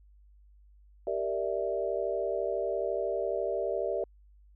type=chord; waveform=sine; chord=E half-diminished seventh; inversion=first; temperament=equal; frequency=392 / 466.2 / 587.3 / 659.3 Hz; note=G4 / Bb4 / D5 / E5; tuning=0 / 0 / 0 / 0 cents; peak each=-34 / -35 / -33 / -34 dBFS; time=1.07-4.04 s; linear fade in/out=2 ms; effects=added 50 Hz sine -55 dBFS peak until 4.55 s